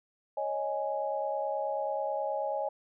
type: chord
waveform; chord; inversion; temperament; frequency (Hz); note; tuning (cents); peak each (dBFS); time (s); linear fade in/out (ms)
sine; C# suspended second; none; just; 554.4 / 623.7 / 831.5; C#5 / D#5 / G#5; 0 / +4 / +2; -34; 0.37-2.69; 5
effects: none